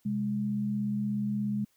sine tone pair together, 130.81 / 207.6 Hz, C3 / G#3, 0 / 0 cents, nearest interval minor sixth, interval 800 cents, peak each -36 / -28 dBFS, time 0.05-1.65 s, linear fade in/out 10 ms, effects white hiss -70 dBFS RMS until 1.76 s

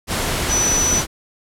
sine tone in noise, 5960 Hz, F#8, 12 cents sharp, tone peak -16 dBFS, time 0.48-1.03 s, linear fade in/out 50 ms, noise pink, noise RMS -21 dBFS, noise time 0.07-1.07 s, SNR +2 dB, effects low-pass 12000 Hz 12 dB/octave

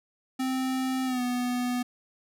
square tone with pitch glide, 260.4 to 246.8 Hz, C4 to B3, -8 to -1 cents, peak -27 dBFS, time 0.39-1.83 s, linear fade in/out 10 ms, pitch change -93 cents, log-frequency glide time 1.05-1.22 s, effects none

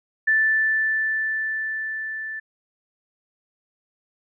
sine tone with level ramp, 1760 Hz, A6, in tune, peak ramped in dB -15 to -29 dBFS, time 0.27-2.4 s, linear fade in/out 10 ms, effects none

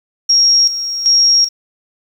sine tone with tremolo, 5588 Hz, F8, in tune, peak -7 dBFS, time 0.29-1.49 s, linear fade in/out 10 ms, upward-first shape square, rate 1.3 Hz, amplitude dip 70%, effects 7-bit

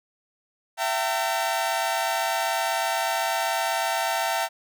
sawtooth tone cluster, 669 / 769 / 908 Hz, E5 / G5 / A#5, +25 / -33 / -46 cents, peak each -24 dBFS, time 0.77-4.49 s, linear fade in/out 50 ms, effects none

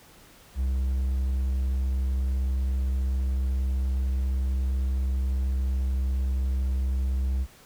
triangle tone, 65.41 Hz, C2, in tune, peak -21 dBFS, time 0.55-7.47 s, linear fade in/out 50 ms, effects pink hiss -53 dBFS RMS until 7.65 s

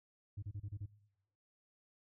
sine tone bursts, 101 Hz, G#2, 48 cents flat, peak -38 dBFS, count 6, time 0.37-0.861 s, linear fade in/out 10 ms, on 56 ms, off 31 ms, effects noise-tail reverb RT60 0.9 s tail -22 dB re dry + tanh soft clip ceiling -39 dBFS

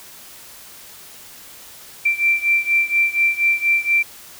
sine beating tone pair, 2349 / 2353.2 Hz, D7 / D7, 0 / +3 cents, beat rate 4.2 Hz, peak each -17 / -19 dBFS, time 2.05-4.03 s, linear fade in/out 10 ms, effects white hiss -41 dBFS RMS until 4.39 s

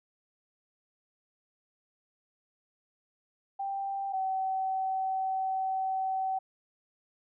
sine tone pair in turn, 786 / 762.3 Hz, G5 / G5, +4 / -49 cents, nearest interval minor second, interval 53 cents, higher first, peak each -31 / -28 dBFS, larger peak second, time 3.59-4.13 / 4.13-6.39 s, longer second, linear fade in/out 10 ms, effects none

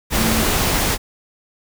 sine tone in noise, 223.7 Hz, A3, 29 cents sharp, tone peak -20 dBFS, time 0.17-0.45 s, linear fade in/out 50 ms, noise pink, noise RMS -18 dBFS, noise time 0.1-0.98 s, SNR -5 dB, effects none

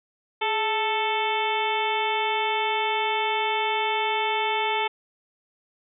harmonic tone with a mistuned harmonic, 440 Hz, A4, in tune, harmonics 1 / 2 / 3 / 4 / 5 / 6 / 7 / 8, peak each -30 / -25 / -34 / -38 / -30 / -33 / -34 / -35 dBFS, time 0.41-4.88 s, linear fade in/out 10 ms, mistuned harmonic 1, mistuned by -69 cents, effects none

